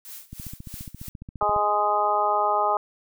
blue noise with tremolo, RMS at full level -39 dBFS, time 0.05-1.09 s, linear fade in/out 0 ms, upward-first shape sine, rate 3.1 Hz, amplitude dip 90%
click train, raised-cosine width 5 ms, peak -25 dBFS, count 19, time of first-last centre 0.33-1.563 s, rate 14.6 Hz
harmonic tone, 207.7 Hz, G#3, in tune, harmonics 2 / 3 / 4 / 5 / 6, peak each -31 / -27 / -23 / -28 / -25 dBFS, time 1.41-2.77 s, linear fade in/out 2 ms
effects none

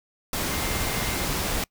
sine tone in noise, 2104 Hz, C7, 9 cents sharp, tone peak -38 dBFS, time 0.51-1.25 s, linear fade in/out 2 ms, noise pink, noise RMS -27 dBFS, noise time 0.33-1.64 s, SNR -14 dB, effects noise-tail reverb RT60 0.1 s tail -25 dB re dry

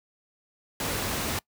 pink noise, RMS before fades -29 dBFS, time 0.8-1.39 s, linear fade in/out 2 ms, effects noise-tail reverb RT60 0.1 s tail -24 dB re dry + high-pass 60 Hz 12 dB/octave

